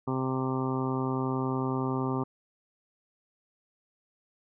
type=harmonic tone; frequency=130.81 Hz; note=C3; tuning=in tune; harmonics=1 / 2 / 3 / 4 / 5 / 6 / 7 / 8 / 9; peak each=-32 / -31 / -34 / -42 / -45 / -41 / -39 / -41 / -39 dBFS; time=0.07-2.24 s; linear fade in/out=10 ms; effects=none